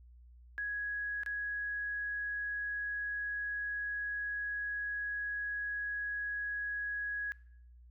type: tone with dropouts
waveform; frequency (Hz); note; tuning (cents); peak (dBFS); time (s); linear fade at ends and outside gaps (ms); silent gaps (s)
sine; 1666; G#6; +5; -34; 0.58-7.32; 0; 1.234-1.262
effects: noise-tail reverb RT60 0.7 s tail -21 dB re dry + added 60 Hz sine -54 dBFS peak until 7.9 s